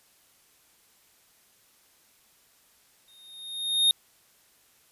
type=tone with exponential growth; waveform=square; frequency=3698 Hz; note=A#7; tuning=15 cents flat; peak=-17 dBFS; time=3.08-3.91 s; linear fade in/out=1 ms; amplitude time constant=180 ms; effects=white hiss -62 dBFS RMS until 4.91 s + resampled to 32000 Hz